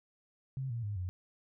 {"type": "tone with pitch steps", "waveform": "sine", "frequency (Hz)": [133, 117.13, 103.15, 90.84], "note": ["C3", "A#2", "G#2", "F#2"], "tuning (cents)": [29, 9, -11, -31], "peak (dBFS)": -34, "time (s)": [0.57, 1.09], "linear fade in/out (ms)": 0, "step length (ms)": 130, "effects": []}